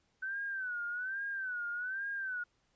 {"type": "tone with vibrato", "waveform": "sine", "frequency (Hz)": 1515, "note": "F#6", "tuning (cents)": 40, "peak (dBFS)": -35, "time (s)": [0.22, 2.44], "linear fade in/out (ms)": 10, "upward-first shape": "sine", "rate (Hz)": 1.2, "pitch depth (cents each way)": 120, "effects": ["pink hiss -75 dBFS RMS until 2.75 s", "resampled to 16000 Hz"]}